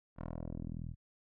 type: tone with low-pass filter sweep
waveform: 10% pulse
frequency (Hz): 41.2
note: E1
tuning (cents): 0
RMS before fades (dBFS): -42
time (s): 0.16-0.96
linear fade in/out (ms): 50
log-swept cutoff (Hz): 1400 to 110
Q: 1.2
effects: none

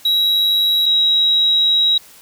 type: tone pair in turn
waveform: triangle / sine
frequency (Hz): 3867 / 3846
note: B7 / B7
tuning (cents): -37 / -47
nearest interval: unison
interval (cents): 10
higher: first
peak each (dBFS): -11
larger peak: neither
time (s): 0.05-0.86 / 0.86-1.98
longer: second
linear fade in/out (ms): 5
effects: white hiss -44 dBFS RMS until 2.21 s

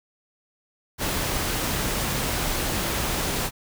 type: noise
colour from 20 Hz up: pink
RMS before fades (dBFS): -26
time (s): 0.98-3.51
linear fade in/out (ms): 50
effects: none

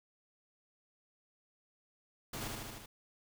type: noise with echo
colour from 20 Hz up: pink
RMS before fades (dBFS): -42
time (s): 2.33-2.48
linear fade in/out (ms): 5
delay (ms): 76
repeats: 5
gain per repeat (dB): -2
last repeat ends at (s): 2.86
effects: none

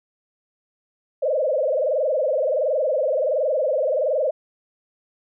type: tone with frequency modulation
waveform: sine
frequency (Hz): 568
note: C#5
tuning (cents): +42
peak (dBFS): -18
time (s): 1.22-4.31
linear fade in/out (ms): 10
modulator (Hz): 21.4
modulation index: 3.1
effects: none

